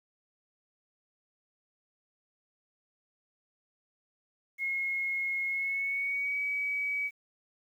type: tone with pitch glide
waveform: sine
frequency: 2162 to 2275 Hz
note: C#7 to C#7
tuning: -44 to +44 cents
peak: -29 dBFS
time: 4.58-7.11 s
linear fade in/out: 50 ms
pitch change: +88 cents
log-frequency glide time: 5.47-6.4 s
effects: 10-bit